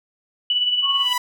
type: tone with tremolo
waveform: sine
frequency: 2960 Hz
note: F#7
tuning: in tune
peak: -15 dBFS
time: 0.5-1.13 s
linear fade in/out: 2 ms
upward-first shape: sine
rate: 18 Hz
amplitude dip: 50%
type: tone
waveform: sine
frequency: 1101 Hz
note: C#6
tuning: 12 cents flat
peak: -24 dBFS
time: 0.82-1.07 s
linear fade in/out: 50 ms
type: tone with exponential growth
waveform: sawtooth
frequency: 987.8 Hz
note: B5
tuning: in tune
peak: -14 dBFS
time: 0.87-1.18 s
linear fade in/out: 5 ms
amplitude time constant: 67 ms
effects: none